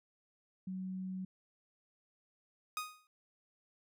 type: tone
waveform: sine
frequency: 187.1 Hz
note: F#3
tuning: 20 cents sharp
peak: -38 dBFS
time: 0.67-1.25 s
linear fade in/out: 5 ms
type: tone with exponential decay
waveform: sawtooth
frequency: 1244.5 Hz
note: D#6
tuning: in tune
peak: -30 dBFS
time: 2.77-3.07 s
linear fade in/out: 1 ms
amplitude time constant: 64 ms
effects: none